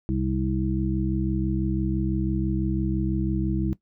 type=harmonic tone with a mistuned harmonic; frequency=66 Hz; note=C2; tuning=16 cents sharp; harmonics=1 / 2 / 3 / 5; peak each=-28 / -28 / -28 / -28 dBFS; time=0.09-3.73 s; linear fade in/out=0 ms; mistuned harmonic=5; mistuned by=-38 cents; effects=noise-tail reverb RT60 0.1 s tail -17 dB re dry